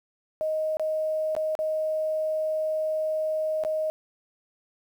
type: tone with dropouts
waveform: sine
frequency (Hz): 625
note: D#5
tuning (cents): +8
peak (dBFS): -24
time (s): 0.41-3.9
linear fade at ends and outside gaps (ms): 0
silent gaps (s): 0.77-0.796 / 1.351-1.365 / 1.552-1.59 / 3.637-3.649
effects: 9-bit